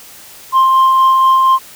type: tone with tremolo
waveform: sine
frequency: 1053 Hz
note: C6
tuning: 11 cents sharp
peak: -3 dBFS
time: 0.52-1.59 s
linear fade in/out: 50 ms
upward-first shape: sine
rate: 4.2 Hz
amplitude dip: 30%
effects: tanh soft clip ceiling -5 dBFS + white hiss -37 dBFS RMS until 1.75 s